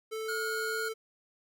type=tone with pitch glide; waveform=square; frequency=440.2 to 443 Hz; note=A4 to A4; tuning=+1 to +12 cents; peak=-35 dBFS; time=0.11-0.94 s; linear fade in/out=20 ms; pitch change=+11 cents; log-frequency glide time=0.68-0.81 s
type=tone; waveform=square; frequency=1431 Hz; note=F6; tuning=42 cents sharp; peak=-34 dBFS; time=0.28-0.89 s; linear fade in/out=10 ms
effects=none